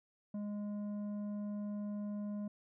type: tone with tanh clipping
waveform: sine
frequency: 206.6 Hz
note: G#3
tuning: 9 cents flat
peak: -39 dBFS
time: 0.34-2.48 s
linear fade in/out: 5 ms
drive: 8 dB
effects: none